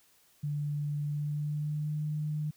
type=tone with pitch glide; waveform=sine; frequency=146.83 to 151.48 Hz; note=D3 to D#3; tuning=0 to -46 cents; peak=-30 dBFS; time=0.43-2.51 s; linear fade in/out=10 ms; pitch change=+54 cents; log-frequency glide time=1.07-2 s; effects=white hiss -65 dBFS RMS until 2.56 s